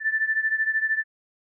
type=beating tone pair; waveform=sine; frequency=1760 / 1773 Hz; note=A6 / A6; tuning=0 / +13 cents; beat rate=13 Hz; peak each=-23 / -26 dBFS; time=0-1.04 s; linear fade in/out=50 ms; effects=none

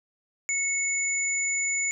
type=tone pair together; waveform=sine; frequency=2200 / 6985 Hz; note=C#7 / A8; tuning=-14 / -14 cents; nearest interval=octave + minor sixth; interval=2000 cents; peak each=-27 dBFS; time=0.49-1.91 s; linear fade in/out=0 ms; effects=none

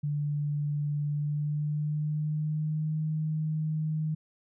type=tone with pitch glide; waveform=sine; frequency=146.83 to 155.56 Hz; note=D3 to D#3; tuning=0 to 0 cents; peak=-27 dBFS; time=0.03-4.15 s; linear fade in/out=10 ms; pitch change=+100 cents; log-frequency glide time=1.08-2.99 s; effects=none

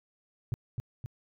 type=tone with echo; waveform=sine; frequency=120.2 Hz; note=B2; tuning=46 cents flat; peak=-25 dBFS; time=0.52-0.54 s; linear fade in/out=0 ms; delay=260 ms; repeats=2; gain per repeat=-4 dB; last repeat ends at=1.06 s; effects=tanh soft clip ceiling -25 dBFS

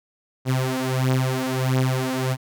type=beating tone pair; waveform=sawtooth; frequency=129.1 / 130.6 Hz; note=C3 / C3; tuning=-23 / -3 cents; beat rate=1.5 Hz; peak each=-19 dBFS; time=0.45-2.37 s; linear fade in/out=50 ms; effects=none

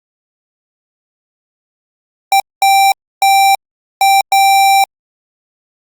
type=tone bursts at uneven times; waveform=square; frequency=784 Hz; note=G5; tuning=in tune; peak=-7 dBFS; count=5; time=2.32-2.4 / 2.62-2.92 / 3.22-3.55 / 4.01-4.21 / 4.32-4.84 s; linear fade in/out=2 ms; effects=Opus 48 kbps

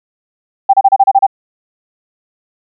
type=tone bursts; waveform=sine; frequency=784 Hz; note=G5; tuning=in tune; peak=-3 dBFS; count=8; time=0.69-1.267 s; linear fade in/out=10 ms; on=45 ms; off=31 ms; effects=none

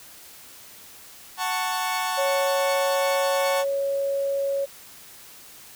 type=chord; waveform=sawtooth; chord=F# minor; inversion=none; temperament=equal with one note detuned; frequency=740 / 885.1 / 1108.7 Hz; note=F#5 / A5 / C#6; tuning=0 / +10 / 0 cents; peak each=-25 dBFS; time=1.37-3.65 s; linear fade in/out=50 ms
type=tone; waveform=sine; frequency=554.4 Hz; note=C#5; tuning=in tune; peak=-22 dBFS; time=2.17-4.66 s; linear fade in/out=20 ms
effects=white hiss -46 dBFS RMS until 5.75 s

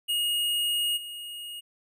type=tone with level steps; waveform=square; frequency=2868 Hz; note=F7; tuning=45 cents sharp; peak=-25 / -37 dBFS; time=0.08-1.61 s; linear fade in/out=20 ms; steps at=0.96 s; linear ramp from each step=20 ms; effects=none

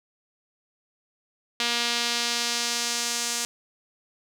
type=tone with band-pass filter sweep; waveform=sawtooth; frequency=237.3 Hz; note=A#3; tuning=31 cents sharp; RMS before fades=-27 dBFS; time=1.6-3.45 s; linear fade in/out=0 ms; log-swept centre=3800 to 6900 Hz; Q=1.4; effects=none

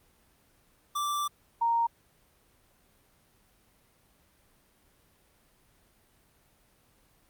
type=tone pair in turn; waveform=square / sine; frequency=1171 / 929.4 Hz; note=D6 / A#5; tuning=-5 / -5 cents; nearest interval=major third; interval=400 cents; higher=first; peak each=-29 / -23 dBFS; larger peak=second; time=0.95-1.28 / 1.61-1.87 s; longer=first; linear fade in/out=10 ms; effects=pink hiss -65 dBFS RMS until 7.29 s + Opus 32 kbps

